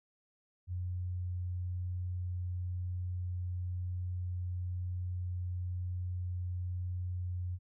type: tone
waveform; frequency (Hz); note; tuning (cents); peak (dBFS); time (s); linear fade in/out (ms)
sine; 89.9; F#2; -49; -34; 0.67-7.59; 50
effects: none